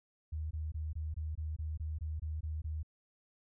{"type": "tone bursts", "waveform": "sine", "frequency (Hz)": 77.78, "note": "D#2", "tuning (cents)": 0, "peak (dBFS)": -35, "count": 12, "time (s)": [0.32, 2.831], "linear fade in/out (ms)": 10, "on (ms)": 190, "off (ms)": 21, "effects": []}